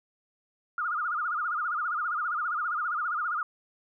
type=tone with vibrato; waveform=sine; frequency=1316 Hz; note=E6; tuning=3 cents flat; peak=-27 dBFS; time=0.78-3.43 s; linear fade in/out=2 ms; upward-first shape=sine; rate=15 Hz; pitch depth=170 cents each way; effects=none